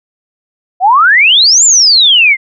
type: exponential two-way sweep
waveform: sine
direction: up then down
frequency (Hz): 698.5 to 7459 to 2049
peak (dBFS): -3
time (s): 0.8-2.37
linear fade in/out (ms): 50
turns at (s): 1.64
effects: none